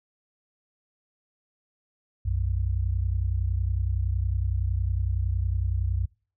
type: tone pair together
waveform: sine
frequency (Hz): 61.87 / 92.7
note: B1 / F#2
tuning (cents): +4 / +4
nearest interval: perfect fifth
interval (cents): 700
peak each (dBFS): -26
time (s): 2.25-6.06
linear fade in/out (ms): 10
effects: noise-tail reverb RT60 0.4 s tail -24 dB re dry